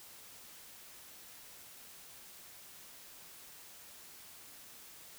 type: silence
effects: white hiss -54 dBFS RMS until 5.18 s